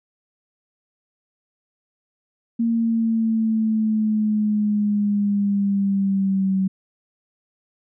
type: exponential sweep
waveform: sine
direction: down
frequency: 231.4 to 190 Hz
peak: -17 dBFS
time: 2.59-6.68 s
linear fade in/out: 10 ms
effects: none